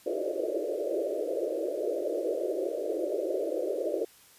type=band-pass noise; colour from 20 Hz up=white; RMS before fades=-31 dBFS; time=0.06-4.05 s; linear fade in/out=5 ms; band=320 to 620 Hz; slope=96 dB/octave; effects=white hiss -57 dBFS RMS until 4.38 s + resampled to 32000 Hz